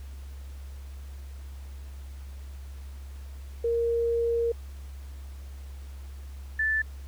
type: tone pair in turn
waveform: sine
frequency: 466.2 / 1755.9 Hz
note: A#4 / A6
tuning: 0 / -4 cents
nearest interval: octave + major seventh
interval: 2296 cents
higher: second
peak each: -23 dBFS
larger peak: neither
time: 3.64-4.52 / 6.59-6.82 s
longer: first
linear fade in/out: 5 ms
effects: added 68 Hz sine -38 dBFS peak until 7.07 s + pink hiss -56 dBFS RMS until 7.07 s